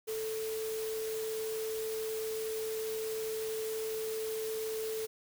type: tone in noise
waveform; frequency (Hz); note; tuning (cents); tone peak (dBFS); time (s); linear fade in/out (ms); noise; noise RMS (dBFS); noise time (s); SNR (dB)
sine; 440; A4; 0; -34; 0.07-5.07; 20; white; -44; 0.07-5.07; +7
effects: none